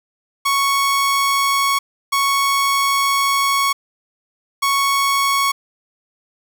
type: tone bursts at uneven times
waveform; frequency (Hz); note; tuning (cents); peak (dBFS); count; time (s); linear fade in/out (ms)
sawtooth; 1108.7; C#6; 0; -11; 3; 0.45-1.79 / 2.12-3.73 / 4.62-5.52; 10
effects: none